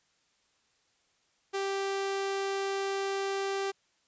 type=tone; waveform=sawtooth; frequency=392 Hz; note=G4; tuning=in tune; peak=-26 dBFS; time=1.53-3.72 s; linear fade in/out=20 ms; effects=white hiss -71 dBFS RMS until 4.07 s + resampled to 16000 Hz